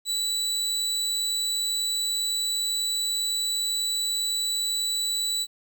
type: tone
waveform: 30% pulse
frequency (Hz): 3951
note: B7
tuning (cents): 0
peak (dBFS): -22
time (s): 0.05-5.47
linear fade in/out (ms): 50
effects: 10-bit